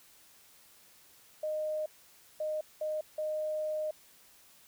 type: tone bursts at uneven times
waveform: sine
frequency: 616 Hz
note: D#5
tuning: 17 cents flat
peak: -31 dBFS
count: 4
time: 1.43-1.86 / 2.4-2.61 / 2.81-3.01 / 3.18-3.91 s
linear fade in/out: 5 ms
effects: white hiss -60 dBFS RMS until 4.67 s